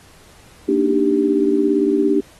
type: chord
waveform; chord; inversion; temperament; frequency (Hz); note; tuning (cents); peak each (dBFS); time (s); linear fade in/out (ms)
sine; Eb major seventh; second; equal; 233.1 / 293.7 / 311.1 / 392; Bb3 / D4 / Eb4 / G4; 0 / 0 / 0 / 0; -23 / -17 / -23 / -17; 0.68-2.21; 10
effects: pink hiss -48 dBFS RMS until 2.39 s + AAC 32 kbps